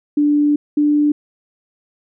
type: tone pair in turn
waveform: sine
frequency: 293.7 / 295.4 Hz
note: D4 / D4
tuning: 0 / +10 cents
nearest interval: unison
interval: 10 cents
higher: second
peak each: -11 dBFS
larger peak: neither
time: 0.17-0.56 / 0.77-1.12 s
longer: first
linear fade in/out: 5 ms
effects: none